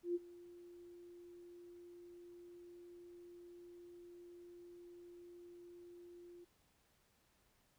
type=tone with ADSR envelope; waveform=sine; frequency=349.2 Hz; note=F4; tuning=in tune; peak=-33 dBFS; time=0.03-6.45 s; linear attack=120 ms; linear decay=31 ms; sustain=-21 dB; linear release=15 ms; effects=pink hiss -75 dBFS RMS until 7.78 s